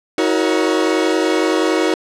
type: chord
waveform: 40% pulse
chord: D# minor seventh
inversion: none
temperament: equal with one note detuned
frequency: 319.3 / 370 / 466.2 / 554.4 Hz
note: D#4 / F#4 / A#4 / C#5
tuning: +45 / 0 / 0 / 0 cents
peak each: -17 / -18 / -20 / -22 dBFS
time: 0.18-1.94 s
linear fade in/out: 2 ms
effects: low-pass 7000 Hz 12 dB/octave